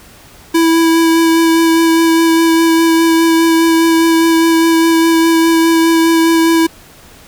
square tone with vibrato, 329 Hz, E4, 3 cents flat, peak -8 dBFS, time 0.54-6.67 s, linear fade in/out 10 ms, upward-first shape sine, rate 4.9 Hz, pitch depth 12 cents each way, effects pink hiss -40 dBFS RMS until 7.27 s

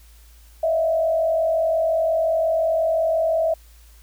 sine tone with frequency modulation, 650 Hz, E5, 24 cents flat, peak -17 dBFS, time 0.63-3.54 s, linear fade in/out 5 ms, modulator 45.7 Hz, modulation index 0.65, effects added 56 Hz sine -46 dBFS peak until 4.02 s + white hiss -55 dBFS RMS until 4.02 s

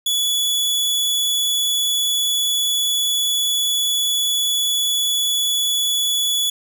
sawtooth tone, 3415 Hz, G#7, 48 cents sharp, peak -14 dBFS, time 0.06-6.5 s, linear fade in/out 5 ms, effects 8-bit

